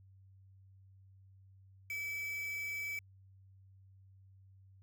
triangle tone with quantisation, 2297 Hz, D7, 39 cents flat, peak -36 dBFS, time 1.9-2.99 s, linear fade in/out 2 ms, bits 8, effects added 96 Hz sine -58 dBFS peak until 4.82 s

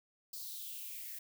violet noise with high-pass filter sweep, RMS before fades -45 dBFS, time 0.33-1.19 s, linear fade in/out 5 ms, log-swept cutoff 4700 to 1800 Hz, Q 4.2, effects none

